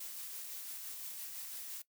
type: noise with tremolo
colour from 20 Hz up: blue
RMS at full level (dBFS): -44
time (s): 0-1.82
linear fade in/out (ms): 5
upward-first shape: sine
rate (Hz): 5.9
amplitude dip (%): 25
effects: noise-tail reverb RT60 0.1 s tail -19 dB re dry